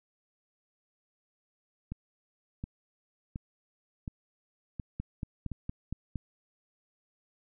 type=two click trains; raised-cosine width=5 ms; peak=-24 / -22 dBFS; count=6 / 6; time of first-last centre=1.92-5.517 / 5-6.157 s; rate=1.39 / 4.32 Hz; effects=none